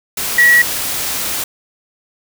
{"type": "tone in noise", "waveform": "sine", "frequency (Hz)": 1923, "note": "B6", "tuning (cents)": -47, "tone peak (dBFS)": -6, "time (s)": [0.38, 0.62], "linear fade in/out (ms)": 5, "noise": "white", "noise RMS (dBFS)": -20, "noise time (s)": [0.17, 1.44], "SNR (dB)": 11, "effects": []}